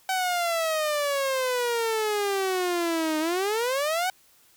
sawtooth exponential two-way sweep, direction down then up, 763 to 306.9 to 763 Hz, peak -20 dBFS, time 0.09-4.1 s, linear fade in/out 2 ms, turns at 3.19 s, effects white hiss -59 dBFS RMS until 4.56 s

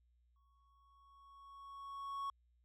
triangle tone with exponential growth, 1108.7 Hz, C#6, in tune, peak -36 dBFS, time 0.36-2.3 s, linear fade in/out 2 ms, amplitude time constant 420 ms, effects added 60 Hz sine -70 dBFS peak until 2.64 s

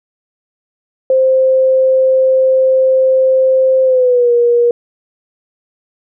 sine tone with pitch glide, 523.3 to 477.1 Hz, C5 to A#4, 0 to +40 cents, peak -7 dBFS, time 1.1-4.71 s, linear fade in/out 2 ms, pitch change -160 cents, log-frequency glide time 3.84-4.32 s, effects none

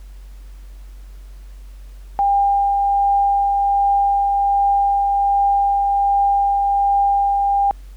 sine tone with tremolo, 800 Hz, G5, 35 cents sharp, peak -12 dBFS, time 2.19-7.71 s, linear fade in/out 0 ms, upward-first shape triangle, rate 1.3 Hz, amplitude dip 25%, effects added 47 Hz sine -34 dBFS peak until 7.96 s + pink hiss -54 dBFS RMS until 7.96 s

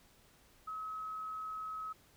sine tone, 1281 Hz, E6, 50 cents flat, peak -39 dBFS, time 0.67-1.93 s, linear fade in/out 10 ms, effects pink hiss -65 dBFS RMS until 2.16 s

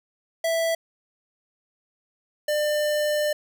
square tone pair in turn, 659.3 / 598 Hz, E5 / D5, 0 / +31 cents, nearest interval major second, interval 169 cents, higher first, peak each -22 dBFS, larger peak neither, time 0.44-0.75 / 2.48-3.33 s, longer second, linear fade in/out 5 ms, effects none

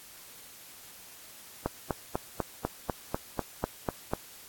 click train, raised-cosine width 1 ms, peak -13 dBFS, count 11, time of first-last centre 1.66-4.135 s, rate 4.04 Hz, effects white hiss -50 dBFS RMS until 4.48 s + AAC 64 kbps

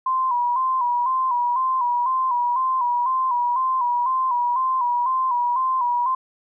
sine tone with vibrato, 1003 Hz, B5, 26 cents sharp, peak -18 dBFS, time 0.06-6.15 s, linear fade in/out 5 ms, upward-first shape square, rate 2 Hz, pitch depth 64 cents each way, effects none

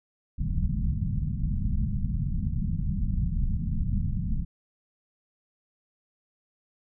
pink low-pass noise, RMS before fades -27 dBFS, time 0.38-4.45 s, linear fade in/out 10 ms, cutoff 210 Hz, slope 48 dB/octave, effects none

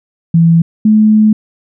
sine tone pair in turn, 166.2 / 215 Hz, E3 / A3, +15 / -40 cents, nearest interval major third, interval 445 cents, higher second, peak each -4 dBFS, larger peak neither, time 0.34-0.62 / 0.85-1.33 s, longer second, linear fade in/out 5 ms, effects none

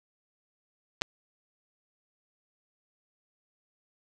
clicks, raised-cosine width 0.2 ms, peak -21 / -8 dBFS, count 2, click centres 1.013 / 1.019 s, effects none

